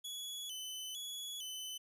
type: tone with vibrato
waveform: sawtooth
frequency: 3200 Hz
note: G7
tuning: 35 cents sharp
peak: -39 dBFS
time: 0.04-1.78 s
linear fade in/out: 10 ms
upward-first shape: square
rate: 1.1 Hz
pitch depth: 95 cents each way
effects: resampled to 32000 Hz